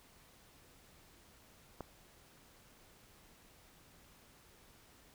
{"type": "click", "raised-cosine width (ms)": 1, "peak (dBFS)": -28, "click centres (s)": 1.807, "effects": ["pink hiss -63 dBFS RMS until 5.14 s"]}